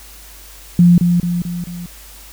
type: tone with echo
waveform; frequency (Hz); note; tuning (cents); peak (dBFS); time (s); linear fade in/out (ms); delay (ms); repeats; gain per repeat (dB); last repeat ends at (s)
sine; 174.61; F3; 0; -5; 0.79-0.98; 2; 220; 4; -5; 1.86
effects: added 50 Hz sine -40 dBFS peak until 2.32 s + white hiss -40 dBFS RMS until 2.32 s